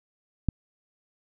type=click; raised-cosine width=5 ms; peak=-11 dBFS; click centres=0.487 s; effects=none